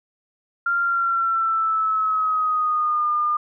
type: tone with pitch glide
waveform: sine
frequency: 1389 to 1209.2 Hz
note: F6 to D#6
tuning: -10 to -50 cents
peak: -18 dBFS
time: 0.66-3.37 s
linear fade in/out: 5 ms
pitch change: -240 cents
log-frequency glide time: 0.82-3.08 s
effects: none